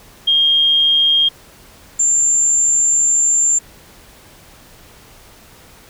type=tone pair in turn; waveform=sine; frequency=3227 / 7274 Hz; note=G7 / A#8; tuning=+50 / -43 cents; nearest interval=octave + major second; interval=1407 cents; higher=second; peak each=-10 / -11 dBFS; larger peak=first; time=0.27-1.29 / 1.99-3.59 s; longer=second; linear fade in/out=10 ms; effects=pink hiss -44 dBFS RMS until 5.89 s